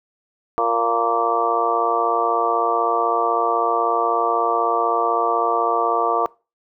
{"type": "harmonic tone with a mistuned harmonic", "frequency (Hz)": 116.1, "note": "A#2", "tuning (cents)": -7, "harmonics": [3, 4, 5, 6, 7, 8, 9, 10], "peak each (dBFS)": [-29, -23, -31, -22, -33, -25, -31, -21], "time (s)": [0.58, 6.26], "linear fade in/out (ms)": 0, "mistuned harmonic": 7, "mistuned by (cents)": 43, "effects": ["noise-tail reverb RT60 0.3 s tail -22 dB re dry"]}